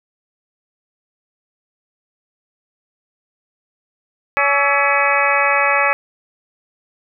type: harmonic tone with a mistuned harmonic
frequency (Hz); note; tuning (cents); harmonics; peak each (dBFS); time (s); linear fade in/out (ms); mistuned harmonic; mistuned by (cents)
282.2; C#4; +31; 2 / 3 / 4 / 5 / 6 / 7 / 8 / 9; -21 / -21 / -21 / -21 / -21 / -21 / -21 / -21; 4.37-5.93; 0; 5; -110
effects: none